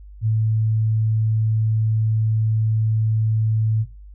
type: tone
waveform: sine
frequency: 110 Hz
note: A2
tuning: in tune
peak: -16 dBFS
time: 0.21-3.86 s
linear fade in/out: 50 ms
effects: noise-tail reverb RT60 0.3 s tail -21 dB re dry + added 50 Hz sine -38 dBFS peak until 4.14 s